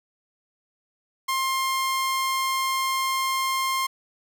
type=tone; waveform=sawtooth; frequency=1060 Hz; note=C6; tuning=22 cents sharp; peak=-19 dBFS; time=1.28-3.87 s; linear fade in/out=10 ms; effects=none